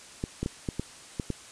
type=clicks; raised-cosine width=3 ms; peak=-16 dBFS; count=7; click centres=0.239 / 0.43 / 0.461 / 0.688 / 0.796 / 1.198 / 1.303 s; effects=white hiss -48 dBFS RMS until 1.51 s + resampled to 22050 Hz